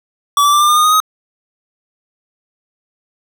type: tone with pitch steps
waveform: square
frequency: 1148 / 1163.4 / 1178.9 / 1194.7 / 1210.7 / 1226.8 / 1243.3 / 1259.9 Hz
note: D6 / D6 / D6 / D6 / D#6 / D#6 / D#6 / D#6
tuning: -40 / -17 / +6 / +29 / -48 / -25 / -2 / +21 cents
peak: -9 dBFS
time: 0.37-1.002 s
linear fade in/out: 2 ms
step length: 79 ms
effects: none